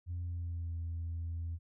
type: tone with pitch glide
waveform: sine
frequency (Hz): 87.31 to 83.56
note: F2 to E2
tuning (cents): 0 to +24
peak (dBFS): -34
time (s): 0.06-1.59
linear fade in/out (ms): 50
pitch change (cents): -76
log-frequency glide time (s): 0.21-0.75
effects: tanh soft clip ceiling -33 dBFS